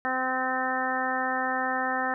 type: harmonic tone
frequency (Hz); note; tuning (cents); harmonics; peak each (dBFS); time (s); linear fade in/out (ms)
258.2; C4; -23; 1 / 2 / 3 / 4 / 5 / 6 / 7; -35 / -35 / -30 / -35 / -33 / -35 / -31; 0.05-2.14; 0
effects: none